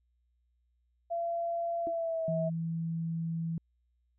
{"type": "tone with pitch glide", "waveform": "sine", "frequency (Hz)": [680, 645.9], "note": ["F5", "E5"], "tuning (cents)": [-46, -35], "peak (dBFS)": -30, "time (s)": [1.1, 2.5], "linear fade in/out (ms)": 20, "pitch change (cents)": -89, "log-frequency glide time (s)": [1.81, 2.28]}
{"type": "tone with exponential decay", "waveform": "sine", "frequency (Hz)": 329.6, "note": "E4", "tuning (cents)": 0, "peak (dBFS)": -33, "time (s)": [1.87, 1.95], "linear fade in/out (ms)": 0, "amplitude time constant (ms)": 17}
{"type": "tone", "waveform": "sine", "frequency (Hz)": 164.81, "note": "E3", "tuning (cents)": 0, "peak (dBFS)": -31, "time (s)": [2.28, 3.58], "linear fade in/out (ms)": 2}
{"effects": ["added 60 Hz sine -70 dBFS peak until 4.18 s"]}